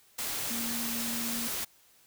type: tone in noise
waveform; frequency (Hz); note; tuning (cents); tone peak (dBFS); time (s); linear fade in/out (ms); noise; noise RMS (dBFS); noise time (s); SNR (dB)
sine; 233.1; A#3; 0; -36; 0.5-1.48; 10; white; -34; 0.18-1.65; -5
effects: white hiss -62 dBFS RMS until 2.06 s